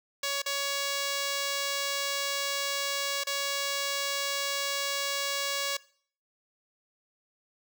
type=tone with dropouts; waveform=5% pulse; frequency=560 Hz; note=C#5; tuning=18 cents sharp; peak=-17 dBFS; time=0.23-5.77 s; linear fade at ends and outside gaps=5 ms; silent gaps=0.42-0.46 / 3.237-3.269 s; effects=noise-tail reverb RT60 0.5 s tail -20 dB re dry